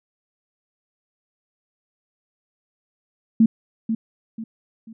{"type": "tone with echo", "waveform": "sine", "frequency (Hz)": 224.2, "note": "A3", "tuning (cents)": 33, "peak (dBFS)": -10, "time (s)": [3.4, 3.46], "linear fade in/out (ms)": 5, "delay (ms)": 490, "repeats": 3, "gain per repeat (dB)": -9, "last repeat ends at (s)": 4.93, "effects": []}